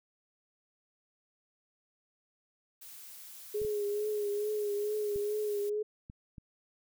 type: noise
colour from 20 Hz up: blue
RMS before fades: -49 dBFS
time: 2.81-5.7 s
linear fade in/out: 10 ms
type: tone with vibrato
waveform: sine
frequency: 416.9 Hz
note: G#4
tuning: 7 cents sharp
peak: -30 dBFS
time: 3.54-5.83 s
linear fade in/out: 10 ms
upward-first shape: triangle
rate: 2.3 Hz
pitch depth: 47 cents each way
type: clicks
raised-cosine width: 5 ms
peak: -34 dBFS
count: 5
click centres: 3.617 / 3.649 / 5.16 / 6.099 / 6.382 s
effects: none